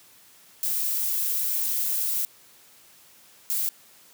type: noise bursts at uneven times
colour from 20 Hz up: violet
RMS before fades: -26 dBFS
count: 2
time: 0.63-2.25 / 3.5-3.69 s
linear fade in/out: 0 ms
effects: white hiss -54 dBFS RMS until 4.13 s + high-pass 80 Hz 12 dB/octave